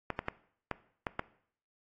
clicks, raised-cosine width 0.5 ms, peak -17 dBFS, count 6, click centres 0.103 / 0.191 / 0.284 / 0.713 / 1.068 / 1.194 s, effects noise-tail reverb RT60 0.6 s tail -18 dB re dry + AAC 32 kbps

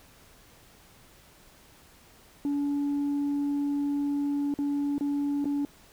sine tone with dropouts, 285.9 Hz, D4, 46 cents flat, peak -23 dBFS, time 2.45-5.65 s, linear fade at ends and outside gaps 1 ms, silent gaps 4.54-4.588 / 4.981-5.009 / 5.444-5.455 s, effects tanh soft clip ceiling -24 dBFS + pink hiss -56 dBFS RMS until 5.92 s

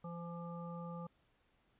harmonic tone with a mistuned harmonic, 170.3 Hz, F3, 43 cents flat, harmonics 1 / 3 / 5 / 7, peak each -44 / -50 / -54 / -52 dBFS, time 0.04-1.07 s, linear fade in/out 5 ms, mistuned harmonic 3, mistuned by +16 cents, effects pink hiss -75 dBFS RMS until 1.79 s + resampled to 8000 Hz

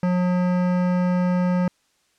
sine tone with hard clipping, 180 Hz, F#3, 47 cents flat, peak -20 dBFS, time 0.03-1.68 s, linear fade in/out 2 ms, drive 16 dB, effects white hiss -65 dBFS RMS until 2.18 s + low-pass 8000 Hz 12 dB/octave

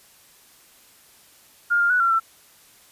sine tone with pitch steps, 1412 / 1401 / 1475 / 1367 / 1339 Hz, F6 / F6 / F#6 / F6 / E6, +19 / +5 / -6 / -37 / +27 cents, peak -16 dBFS, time 1.7-2.2 s, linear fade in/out 20 ms, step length 100 ms, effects white hiss -53 dBFS RMS until 2.91 s + resampled to 32000 Hz

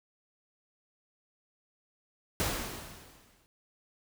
pink noise with exponential decay, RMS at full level -29 dBFS, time 2.4-3.46 s, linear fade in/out 0 ms, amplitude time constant 230 ms, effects none

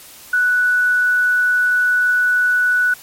sine tone, 1480 Hz, F#6, in tune, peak -12 dBFS, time 0.33-2.94 s, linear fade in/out 5 ms, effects white hiss -40 dBFS RMS until 3.02 s + MP3 64 kbps

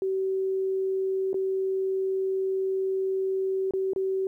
sine tone with dropouts, 382.1 Hz, G4, 44 cents flat, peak -24 dBFS, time 0.02-4.27 s, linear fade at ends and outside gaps 1 ms, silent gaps 1.331-1.343 / 3.709-3.736 / 3.934-3.961 s, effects 11-bit

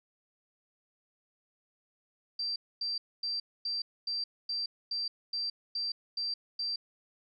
sine tone bursts, 4699 Hz, D8, in tune, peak -31 dBFS, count 11, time 2.39-6.76 s, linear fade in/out 5 ms, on 170 ms, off 250 ms, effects none

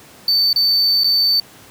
triangle tone with dropouts, 4547 Hz, C#8, 43 cents sharp, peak -11 dBFS, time 0.28-1.4 s, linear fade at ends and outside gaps 2 ms, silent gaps 0.53-0.56 / 1.036-1.043 s, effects pink hiss -43 dBFS RMS until 1.7 s + high-pass 100 Hz 12 dB/octave

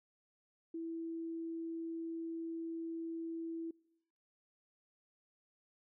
sine tone, 329.6 Hz, E4, in tune, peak -39 dBFS, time 0.74-3.71 s, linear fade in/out 5 ms, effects noise-tail reverb RT60 0.9 s tail -26 dB re dry

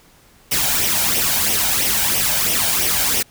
white noise with flanger, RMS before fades -18 dBFS, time 0.51-3.23 s, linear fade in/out 10 ms, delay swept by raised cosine 0.34 to 1.34 ms, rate 3 Hz, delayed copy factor +0.6, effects pink hiss -51 dBFS RMS until 3.3 s

